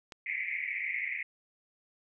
click, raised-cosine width 0.2 ms, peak -26 dBFS, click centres 0.122 s
white band-pass noise, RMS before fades -35 dBFS, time 0.26-1.23 s, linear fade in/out 5 ms, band 2000 to 2300 Hz, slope 96 dB/octave
effects none

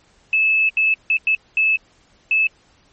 sine tone bursts at uneven times, 2610 Hz, E7, 18 cents flat, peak -13 dBFS, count 6, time 0.33-0.69 / 0.77-0.94 / 1.1-1.17 / 1.27-1.35 / 1.57-1.76 / 2.31-2.47 s, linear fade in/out 2 ms, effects pink hiss -56 dBFS RMS until 2.92 s + MP3 32 kbps

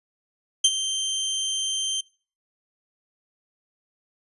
25% pulse tone with ADSR envelope, 3136 Hz, G7, in tune, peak -9 dBFS, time 0.64-2.01 s, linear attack 7 ms, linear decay 48 ms, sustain -12 dB, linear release 7 ms, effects noise-tail reverb RT60 0.4 s tail -23 dB re dry + resampled to 24000 Hz

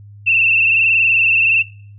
sine tone with frequency modulation, 2674 Hz, E7, 24 cents sharp, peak -10 dBFS, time 0.26-1.63 s, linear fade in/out 20 ms, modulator 21.3 Hz, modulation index 3.7, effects noise-tail reverb RT60 0.5 s tail -21 dB re dry + added 102 Hz sine -36 dBFS peak until 1.98 s

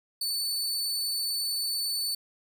sawtooth tone, 4491 Hz, C#8, 22 cents sharp, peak -25 dBFS, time 0.21-2.15 s, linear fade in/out 5 ms, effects none

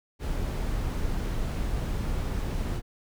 brown noise, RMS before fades -29 dBFS, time 0.19-2.82 s, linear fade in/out 50 ms, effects none

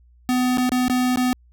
square tone with dropouts, 251.3 Hz, B3, 30 cents sharp, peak -18 dBFS, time 0.29-1.33 s, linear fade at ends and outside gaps 0 ms, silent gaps 0.573-0.582 / 0.693-0.719 / 0.881-0.898 / 1.159-1.173 s, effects added 60 Hz sine -50 dBFS peak until 1.52 s

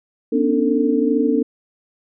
sine tone cluster, 243.1 / 276 / 298.5 / 448.6 Hz, B3 / C#4 / D4 / A4, -27 / -7 / +28 / +34 cents, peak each -20 dBFS, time 0.32-1.43 s, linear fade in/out 10 ms, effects none

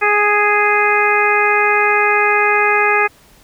harmonic tone, 415.3 Hz, G#4, in tune, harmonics 1 / 2 / 3 / 4 / 5 / 6, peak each -18 / -18 / -18 / -18 / -18 / -18 dBFS, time 0.01-3.08 s, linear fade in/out 20 ms, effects pink hiss -48 dBFS RMS until 3.43 s

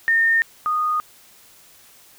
sine tone pair in turn, 1824 / 1234 Hz, A#6 / D#6, -38 / -15 cents, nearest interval perfect fifth, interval 677 cents, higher first, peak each -14 / -18 dBFS, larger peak first, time 0.08-0.42 / 0.66-1 s, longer neither, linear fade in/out 0 ms, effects white hiss -50 dBFS RMS until 2.18 s

